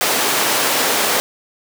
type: high-pass noise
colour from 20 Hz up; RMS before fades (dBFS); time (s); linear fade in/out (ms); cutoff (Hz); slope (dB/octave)
pink; -17; 0.01-1.2; 0; 410; 12
effects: none